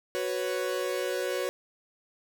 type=chord; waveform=45% pulse; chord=F# suspended fourth; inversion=none; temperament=equal; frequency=370 / 493.9 / 554.4 Hz; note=F#4 / B4 / C#5; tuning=0 / 0 / 0 cents; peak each=-33 dBFS; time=0.15-1.49 s; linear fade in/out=0 ms; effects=none

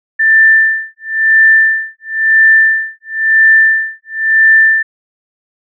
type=tone with tremolo; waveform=sine; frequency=1777 Hz; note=A6; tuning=17 cents sharp; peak=-3 dBFS; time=0.19-4.83 s; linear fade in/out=10 ms; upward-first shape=sine; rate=0.98 Hz; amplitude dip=100%; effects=none

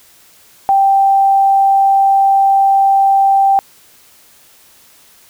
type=tone; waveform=sine; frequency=784 Hz; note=G5; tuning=in tune; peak=-7 dBFS; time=0.69-3.59 s; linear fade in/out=0 ms; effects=white hiss -46 dBFS RMS until 5.29 s

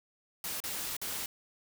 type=noise with dropouts; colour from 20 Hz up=white; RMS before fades=-37 dBFS; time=0.44-1.26 s; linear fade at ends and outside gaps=2 ms; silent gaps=0.603-0.638 / 0.967-1.015 s; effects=none

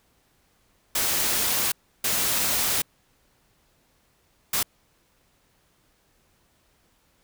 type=noise bursts at uneven times; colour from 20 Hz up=white; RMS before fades=-24 dBFS; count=3; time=0.95-1.72 / 2.04-2.82 / 4.53-4.63 s; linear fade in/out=5 ms; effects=pink hiss -65 dBFS RMS until 7.23 s

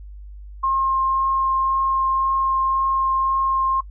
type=tone with vibrato; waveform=sine; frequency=1066 Hz; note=C6; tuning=32 cents sharp; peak=-17 dBFS; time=0.63-3.81 s; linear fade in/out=10 ms; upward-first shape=triangle; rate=1.9 Hz; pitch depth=9 cents each way; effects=noise-tail reverb RT60 0.1 s tail -21 dB re dry + added 50 Hz sine -35 dBFS peak until 3.9 s

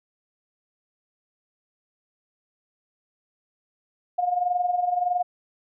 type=tone with amplitude modulation; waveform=sine; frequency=715 Hz; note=F5; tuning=41 cents sharp; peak=-18 dBFS; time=4.18-5.23 s; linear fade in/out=10 ms; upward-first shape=sine; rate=21.6 Hz; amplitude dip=70%; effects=none

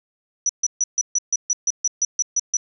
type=tone bursts; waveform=sine; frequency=5900 Hz; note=F#8; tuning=6 cents flat; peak=-16 dBFS; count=13; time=0.46-2.569 s; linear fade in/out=2 ms; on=33 ms; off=140 ms; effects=none

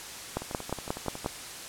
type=two click trains; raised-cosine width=1 ms; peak=-23 / -14 dBFS; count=10 / 6; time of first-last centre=0.42-1.246 / 0.37-1.261 s; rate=10.9 / 5.61 Hz; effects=white hiss -41 dBFS RMS until 1.68 s + low-pass 10000 Hz 12 dB/octave

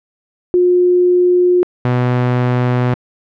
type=tone pair in turn; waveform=sine / sawtooth; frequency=358 / 124.04 Hz; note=F4 / B2; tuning=+43 / +8 cents; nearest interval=octave + tritone; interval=1835 cents; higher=first; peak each=-8 dBFS; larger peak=neither; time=0.54-1.63 / 1.85-2.94 s; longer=neither; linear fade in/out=0 ms; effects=low-pass 2000 Hz 12 dB/octave

